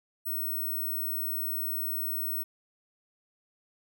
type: tone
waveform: sine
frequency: 15900 Hz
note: B9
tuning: 10 cents sharp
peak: -29 dBFS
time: 0.25-2.44 s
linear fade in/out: 20 ms
effects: none

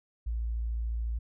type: tone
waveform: sine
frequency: 57 Hz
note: A#1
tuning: 38 cents flat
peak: -29 dBFS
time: 0.26-1.19 s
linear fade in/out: 10 ms
effects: none

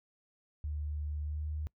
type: tone with pitch glide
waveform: sine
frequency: 74.6 to 76.17 Hz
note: D2 to D#2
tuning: +28 to -36 cents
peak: -34 dBFS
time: 0.64-1.67 s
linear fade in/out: 0 ms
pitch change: +36 cents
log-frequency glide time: 1.23-1.44 s
effects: noise-tail reverb RT60 0.1 s tail -24 dB re dry

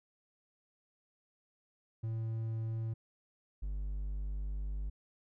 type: tone pair in turn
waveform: triangle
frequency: 112.3 / 50.02 Hz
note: A2 / G1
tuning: +36 / +36 cents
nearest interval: octave + major second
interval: 1400 cents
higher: first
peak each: -32 / -33 dBFS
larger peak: first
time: 2.03-2.94 / 3.62-4.9 s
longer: second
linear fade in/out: 10 ms
effects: none

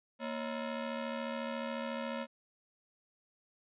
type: ring-modulated tone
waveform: sawtooth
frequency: 392.1 Hz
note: G4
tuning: in tune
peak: -29 dBFS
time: 0.19-2.27 s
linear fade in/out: 50 ms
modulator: 159 Hz
effects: resampled to 8000 Hz

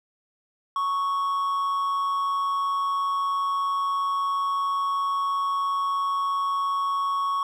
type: tone with amplitude modulation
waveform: triangle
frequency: 1108.7 Hz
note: C#6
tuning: in tune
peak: -19 dBFS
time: 0.76-7.43 s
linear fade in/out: 2 ms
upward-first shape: sine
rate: 183 Hz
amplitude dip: 40%
effects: none

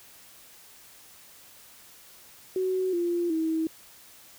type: tone with pitch steps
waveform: sine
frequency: 373.2 / 346.2 / 321.2 Hz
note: F#4 / F4 / E4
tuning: +15 / -15 / -45 cents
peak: -24 dBFS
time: 2.56-3.67 s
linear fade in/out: 2 ms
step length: 370 ms
effects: white hiss -52 dBFS RMS until 4.38 s

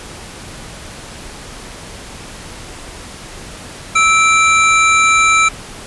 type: tone pair together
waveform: square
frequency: 1308.5 / 2349 Hz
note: E6 / D7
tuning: -13 / 0 cents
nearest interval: minor seventh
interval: 1013 cents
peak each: -12 dBFS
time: 3.95-5.49 s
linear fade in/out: 10 ms
effects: pink hiss -32 dBFS RMS until 5.86 s + resampled to 24000 Hz

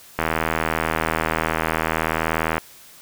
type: click train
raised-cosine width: 0.5 ms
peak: -5 dBFS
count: 193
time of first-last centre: 0.19-2.581 s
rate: 80.3 Hz
effects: white hiss -46 dBFS RMS until 3.01 s

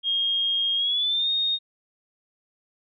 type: tone with pitch glide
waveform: sine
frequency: 3243 to 3704 Hz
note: G#7 to A#7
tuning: -42 to -12 cents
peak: -21 dBFS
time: 0.03-1.59 s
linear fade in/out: 50 ms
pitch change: +230 cents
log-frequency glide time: 0.76-1.3 s
effects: none

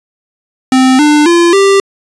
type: tone with pitch steps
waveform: square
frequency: 259.7 / 298.3 / 342.7 / 393.6 Hz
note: C4 / D4 / F4 / G4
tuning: -13 / +27 / -33 / +7 cents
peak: -5 dBFS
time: 0.72-1.8 s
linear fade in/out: 2 ms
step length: 270 ms
effects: resampled to 22050 Hz

